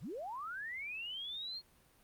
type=linear sweep; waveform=sine; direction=up; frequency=73.42 to 4319 Hz; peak=-40 dBFS; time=0-1.62 s; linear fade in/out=50 ms; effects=pink hiss -67 dBFS RMS until 2.03 s + Opus 48 kbps